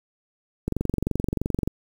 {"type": "click train", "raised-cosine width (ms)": 3, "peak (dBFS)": -11, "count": 24, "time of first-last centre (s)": [0.68, 1.676], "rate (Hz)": 23.1, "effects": ["7-bit"]}